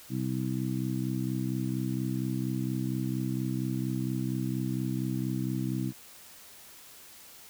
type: harmonic tone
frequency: 64.3 Hz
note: C2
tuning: 30 cents flat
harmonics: 2 / 3 / 4 / 5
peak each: -32 / -34 / -35 / -36 dBFS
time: 0.09-5.93 s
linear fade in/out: 50 ms
effects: white hiss -51 dBFS RMS until 7.49 s